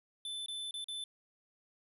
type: tone with dropouts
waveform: square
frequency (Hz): 3520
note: A7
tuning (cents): 0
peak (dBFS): -39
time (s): 0.25-1.04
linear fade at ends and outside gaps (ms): 2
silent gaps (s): 0.461-0.483 / 0.71-0.74 / 0.843-0.884
effects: resampled to 32000 Hz